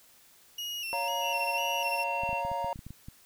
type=tone with vibrato; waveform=35% pulse; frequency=2794 Hz; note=F7; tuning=in tune; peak=-32 dBFS; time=0.58-2.04 s; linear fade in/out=5 ms; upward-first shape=square; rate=2 Hz; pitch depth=54 cents each way
type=chord; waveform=triangle; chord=Bb minor; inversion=first; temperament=just; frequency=559.4 / 699.2 / 932.3 Hz; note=Db5 / F5 / Bb5; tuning=+16 / +2 / 0 cents; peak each=-35 / -34 / -30 dBFS; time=0.93-2.73 s; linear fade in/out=0 ms
type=tone; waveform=sine; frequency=2723 Hz; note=F7; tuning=44 cents flat; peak=-34 dBFS; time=1.2-2.43 s; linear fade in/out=50 ms
type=clicks; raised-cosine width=5 ms; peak=-30 dBFS; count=11; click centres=2.235 / 2.292 / 2.33 / 2.45 / 2.516 / 2.645 / 2.759 / 2.791 / 2.866 / 2.906 / 3.085 s
effects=white hiss -59 dBFS RMS until 3.25 s